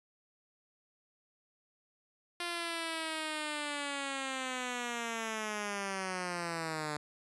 5% pulse linear sweep, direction down, 349.2 to 147.9 Hz, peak -24 dBFS, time 2.4-6.97 s, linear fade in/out 2 ms, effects resampled to 24000 Hz

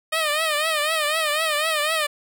10% pulse tone with vibrato, 618 Hz, D#5, 12 cents flat, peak -12 dBFS, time 0.12-2.07 s, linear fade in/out 10 ms, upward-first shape triangle, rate 4 Hz, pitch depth 110 cents each way, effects none

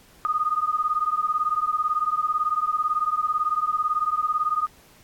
sine beating tone pair, 1225 / 1243 Hz, D#6 / D#6, -27 / -2 cents, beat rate 18 Hz, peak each -24 dBFS, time 0.25-4.67 s, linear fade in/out 0 ms, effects pink hiss -54 dBFS RMS until 5.03 s + AAC 64 kbps

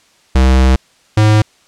square tone pair in turn, 65 / 107.23 Hz, C2 / A2, -11 / -44 cents, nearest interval major sixth, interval 867 cents, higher second, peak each -7 dBFS, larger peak neither, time 0.35-0.76 / 1.17-1.42 s, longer first, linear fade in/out 5 ms, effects white hiss -51 dBFS RMS until 1.67 s + low-pass 7000 Hz 12 dB/octave

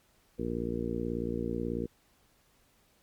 harmonic tone, 58.27 Hz, A#1, in tune, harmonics 1 / 2 / 3 / 4 / 5 / 6 / 7 / 8, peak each -41 / -41 / -39 / -36 / -39 / -38 / -41 / -38 dBFS, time 0.38-1.87 s, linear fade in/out 20 ms, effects pink hiss -67 dBFS RMS until 3.02 s + MP3 96 kbps

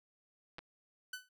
clicks, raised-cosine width 0.3 ms, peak -30 dBFS, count 2, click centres 0.584 / 0.59 s
sawtooth tone with exponential decay, 1503 Hz, F#6, 27 cents sharp, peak -34 dBFS, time 1.13-1.29 s, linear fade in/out 5 ms, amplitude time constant 34 ms
effects none

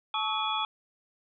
sine tone cluster, 867 / 1119 / 1294 / 2448 / 3377 Hz, A5 / C#6 / E6 / D#7 / G#7, -26 / +16 / -32 / -29 / +28 cents, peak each -32 / -35 / -34 / -38 / -32 dBFS, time 0.14-0.65 s, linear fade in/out 2 ms, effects none

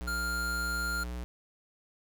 square tone with vibrato, 60.5 Hz, B1, 35 cents flat, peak -36 dBFS, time 0.01-1.24 s, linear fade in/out 0 ms, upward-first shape sine, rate 6.4 Hz, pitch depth 9 cents each way
square tone, 1400 Hz, F6, 4 cents sharp, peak -32 dBFS, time 0.07-1.04 s, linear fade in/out 10 ms
effects none

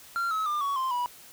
triangle tone with pitch steps, 1379 / 1286.7 / 1200.5 / 1120.1 / 1045.1 / 975.1 Hz, F6 / E6 / D6 / C#6 / C6 / B5, -22 / -42 / +38 / +18 / -2 / -22 cents, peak -24 dBFS, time 0.16-1.06 s, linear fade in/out 0 ms, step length 150 ms, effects white hiss -50 dBFS RMS until 1.32 s

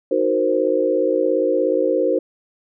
sine chord, C half-diminished seventh, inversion first, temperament equal, 311.1 / 370 / 466.2 / 523.3 Hz, Eb4 / Gb4 / Bb4 / C5, 0 / 0 / 0 / 0 cents, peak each -23 / -22 / -21 / -19 dBFS, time 0.11-2.19 s, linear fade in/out 5 ms, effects none

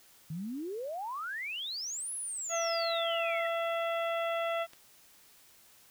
sine exponential two-way sweep, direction up then down, 149.8 to 11000 to 1908 Hz, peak -35 dBFS, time 0.3-3.47 s, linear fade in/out 5 ms, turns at 2.14 s
harmonic tone, 670 Hz, E5, 28 cents sharp, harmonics 1 / 2 / 3 / 4 / 5, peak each -31 / -37 / -41 / -43 / -45 dBFS, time 2.49-4.67 s, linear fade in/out 50 ms
click, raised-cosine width 0.2 ms, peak -35 dBFS, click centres 4.734 s
effects white hiss -60 dBFS RMS until 5.9 s

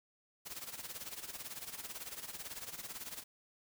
white noise with tremolo, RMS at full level -43 dBFS, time 0.45-3.24 s, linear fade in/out 20 ms, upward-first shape sine, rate 18 Hz, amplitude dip 75%, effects none

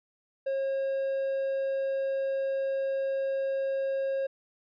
triangle tone, 541 Hz, C#5, 42 cents flat, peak -25 dBFS, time 0.46-4.27 s, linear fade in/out 10 ms, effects resampled to 11025 Hz

